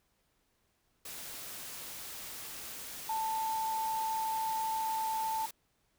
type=tone in noise; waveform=sine; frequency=886 Hz; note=A5; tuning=12 cents sharp; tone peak=-31 dBFS; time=3.09-5.46 s; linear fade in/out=5 ms; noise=white; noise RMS=-44 dBFS; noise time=1.05-5.51 s; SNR=+10 dB; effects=pink hiss -75 dBFS RMS until 5.98 s